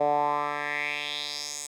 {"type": "tone with band-pass filter sweep", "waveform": "10% pulse", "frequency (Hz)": 146.5, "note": "D3", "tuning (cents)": -4, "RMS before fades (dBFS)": -29, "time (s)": [0, 1.67], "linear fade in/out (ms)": 10, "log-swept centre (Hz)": [620, 7800], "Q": 3.7, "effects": []}